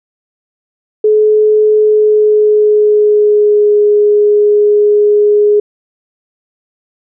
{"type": "tone with pitch glide", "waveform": "sine", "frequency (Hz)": [427.3, 416.3], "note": ["G#4", "G#4"], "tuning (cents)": [49, 4], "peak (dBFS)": -5, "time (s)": [1.04, 5.6], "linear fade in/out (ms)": 5, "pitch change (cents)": -45, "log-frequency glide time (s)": [1.76, 3.77], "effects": []}